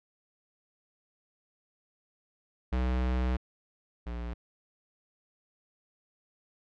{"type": "tone pair in turn", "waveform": "square", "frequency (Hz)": [62.8, 58.94], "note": ["B1", "A#1"], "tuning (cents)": [30, 20], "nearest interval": "minor second", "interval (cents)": 110, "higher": "first", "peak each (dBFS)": [-27, -35], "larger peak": "first", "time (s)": [[2.72, 3.37], [4.06, 4.34]], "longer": "first", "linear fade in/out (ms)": 10, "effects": ["low-pass 3000 Hz 12 dB/octave"]}